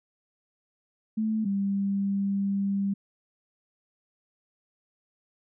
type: tone pair in turn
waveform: sine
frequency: 218.3 / 198.01 Hz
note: A3 / G3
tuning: -13 / +18 cents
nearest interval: major second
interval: 169 cents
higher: first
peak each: -24 dBFS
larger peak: neither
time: 1.17-1.45 / 1.45-2.94 s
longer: second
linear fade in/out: 10 ms
effects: none